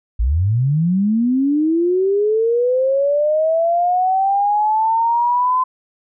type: linear sweep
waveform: sine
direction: up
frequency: 50.6 to 1028 Hz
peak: -13 dBFS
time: 0.19-5.64 s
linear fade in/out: 10 ms
effects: none